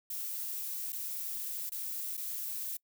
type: noise with dropouts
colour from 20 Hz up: violet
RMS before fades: -38 dBFS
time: 0.1-2.77 s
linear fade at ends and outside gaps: 5 ms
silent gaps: 0.923-0.928 / 1.695-1.719 / 2.17-2.175 s
effects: noise-tail reverb RT60 0.1 s tail -25 dB re dry